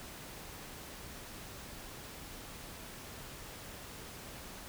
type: silence
effects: pink hiss -48 dBFS RMS until 4.68 s